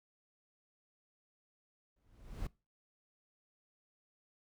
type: noise with exponential growth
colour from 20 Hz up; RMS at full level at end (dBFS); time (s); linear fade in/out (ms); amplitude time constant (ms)
brown; -37; 1.96-2.47; 5; 110
effects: noise-tail reverb RT60 0.3 s tail -23 dB re dry